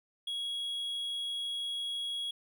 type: tone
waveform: triangle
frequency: 3322 Hz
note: G#7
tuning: in tune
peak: -32 dBFS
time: 0.27-2.31 s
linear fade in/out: 5 ms
effects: none